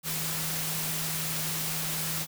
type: tone in noise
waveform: sine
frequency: 159.2 Hz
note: D#3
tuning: 40 cents sharp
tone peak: -37 dBFS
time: 0.03-2.27 s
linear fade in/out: 50 ms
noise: white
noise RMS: -32 dBFS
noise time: 0.03-2.27 s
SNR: -8 dB
effects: none